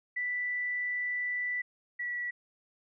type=tone pair in turn; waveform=sine; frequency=1975.5 / 1943.8 Hz; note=B6 / B6; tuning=0 / -28 cents; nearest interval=unison; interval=28 cents; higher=first; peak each=-30 / -32 dBFS; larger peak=first; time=0.16-1.62 / 1.99-2.31 s; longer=first; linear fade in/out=10 ms; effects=none